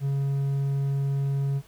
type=tone; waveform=triangle; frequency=138.59 Hz; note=C#3; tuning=in tune; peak=-21 dBFS; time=0-1.62 s; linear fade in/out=50 ms; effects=pink hiss -56 dBFS RMS until 1.67 s